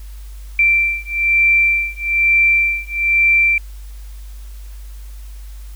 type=beating tone pair; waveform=sine; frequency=2349 / 2350.1 Hz; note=D7 / D7; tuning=0 / +1 cents; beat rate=1.1 Hz; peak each=-15 dBFS; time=0.59-3.58 s; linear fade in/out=2 ms; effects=added 50 Hz sine -30 dBFS peak until 5.75 s + white hiss -48 dBFS RMS until 5.75 s